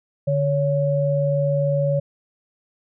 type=tone pair together; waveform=sine; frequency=146.1 / 560.3 Hz; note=D3 / C#5; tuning=-9 / +18 cents; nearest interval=octave + major seventh; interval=2327 cents; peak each=-20 dBFS; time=0.27-2 s; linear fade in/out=10 ms; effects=none